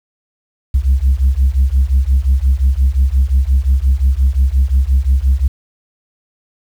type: beating tone pair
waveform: sine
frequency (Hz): 63.7 / 69.4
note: C2 / C#2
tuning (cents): -46 / +3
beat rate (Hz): 5.7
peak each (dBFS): -11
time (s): 0.74-5.48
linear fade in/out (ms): 10
effects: tanh soft clip ceiling -5 dBFS + 7-bit